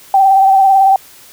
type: tone with vibrato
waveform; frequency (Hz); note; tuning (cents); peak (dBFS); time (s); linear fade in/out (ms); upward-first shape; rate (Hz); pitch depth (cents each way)
sine; 776; G5; -18; -5; 0.14-0.96; 2; sine; 18; 33
effects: white hiss -40 dBFS RMS until 1.32 s